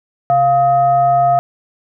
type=tone with frequency modulation; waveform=sine; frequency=698.5 Hz; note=F5; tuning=in tune; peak=-9 dBFS; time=0.3-1.39 s; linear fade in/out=0 ms; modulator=565 Hz; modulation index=0.41; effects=none